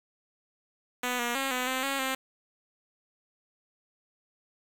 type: tone with pitch steps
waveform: 5% pulse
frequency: 248 / 239.2 / 270.4 / 251.9 / 259.6 / 274.2 / 263.6 Hz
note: B3 / A#3 / C#4 / B3 / C4 / C#4 / C4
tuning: +7 / +45 / -43 / +34 / -13 / -19 / +13 cents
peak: -17 dBFS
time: 1.03-2.15 s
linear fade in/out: 5 ms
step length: 160 ms
effects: 8-bit